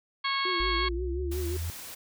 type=harmonic tone; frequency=549 Hz; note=C#5; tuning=17 cents flat; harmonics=2 / 3 / 4 / 5 / 6 / 7 / 8; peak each=-30 / -37 / -32 / -44 / -34 / -44 / -35 dBFS; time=0.24-0.89 s; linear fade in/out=10 ms
type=tone with vibrato; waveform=sine; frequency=355.2 Hz; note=F4; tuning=29 cents sharp; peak=-32 dBFS; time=0.45-1.57 s; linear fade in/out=5 ms; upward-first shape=triangle; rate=5.6 Hz; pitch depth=87 cents each way
type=linear sweep; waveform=sine; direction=up; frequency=49 to 86.1 Hz; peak=-30 dBFS; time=0.6-1.7 s; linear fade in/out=0 ms
type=noise; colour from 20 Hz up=white; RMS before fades=-42 dBFS; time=1.31-1.95 s; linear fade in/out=10 ms
effects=none